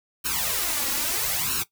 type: noise with flanger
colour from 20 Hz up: white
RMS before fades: -26 dBFS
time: 0.24-1.64 s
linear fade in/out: 20 ms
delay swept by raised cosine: 0.72 to 3.62 ms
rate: 0.77 Hz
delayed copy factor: +0.95
effects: noise-tail reverb RT60 0.1 s tail -17 dB re dry